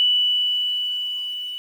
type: tone with level ramp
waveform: sine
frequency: 2964 Hz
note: F#7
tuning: 2 cents sharp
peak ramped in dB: -14 to -28 dBFS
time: 0-1.58 s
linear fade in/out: 0 ms
effects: 8-bit